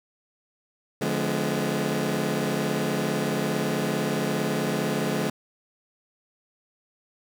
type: chord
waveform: 20% pulse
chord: D diminished seventh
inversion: none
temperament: just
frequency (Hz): 146.83 / 176.2 / 211.4 / 253.7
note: D3 / F3 / Ab3 / Cb4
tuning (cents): 0 / +16 / +31 / +47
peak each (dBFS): -25 / -26 / -23 / -27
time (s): 1.01-5.3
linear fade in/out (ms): 5
effects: none